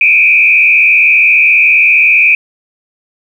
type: tone with frequency modulation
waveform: sine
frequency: 2439 Hz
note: D#7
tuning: 35 cents flat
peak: -4 dBFS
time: 0.01-2.35 s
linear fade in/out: 2 ms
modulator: 74.9 Hz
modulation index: 1.7
effects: 7-bit